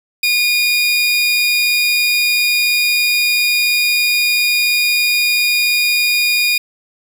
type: tone pair together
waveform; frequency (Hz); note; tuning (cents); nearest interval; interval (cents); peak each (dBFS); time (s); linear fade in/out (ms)
30% pulse; 2439 / 3745; D#7 / A#7; -35 / +7; perfect fifth; 742; -10 / -21; 0.23-6.58; 5
effects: none